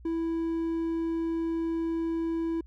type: tone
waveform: triangle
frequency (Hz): 329.6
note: E4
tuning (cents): 0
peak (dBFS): -25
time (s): 0.05-2.61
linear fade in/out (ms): 5
effects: added 60 Hz sine -47 dBFS peak until 2.66 s